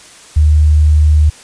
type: tone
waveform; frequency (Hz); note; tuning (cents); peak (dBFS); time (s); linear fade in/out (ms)
sine; 76; D#2; -40; -5; 0.36-1.3; 10
effects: white hiss -38 dBFS RMS until 1.43 s + resampled to 22050 Hz